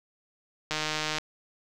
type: click train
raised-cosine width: 0.2 ms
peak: -12 dBFS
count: 74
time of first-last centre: 0.71-1.184 s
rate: 154 Hz
effects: none